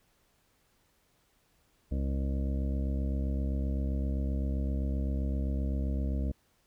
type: harmonic tone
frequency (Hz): 67.7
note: C#2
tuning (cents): -40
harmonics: 1 / 2 / 3 / 4 / 5 / 7 / 8 / 9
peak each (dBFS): -29 / -40 / -38 / -40 / -47 / -48 / -51 / -48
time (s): 1.91-6.32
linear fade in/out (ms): 10
effects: pink hiss -70 dBFS RMS until 6.66 s